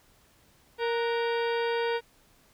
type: harmonic tone with a mistuned harmonic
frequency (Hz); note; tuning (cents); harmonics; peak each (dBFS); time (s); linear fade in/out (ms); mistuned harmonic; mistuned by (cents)
466.2; A#4; 0; 1 / 2 / 3 / 4 / 5 / 6 / 7 / 8 / 10; -27 / -33 / -37 / -39 / -41 / -43 / -44 / -45 / -47; 0.78-2.01; 50; 3; +92
effects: pink hiss -62 dBFS RMS until 2.53 s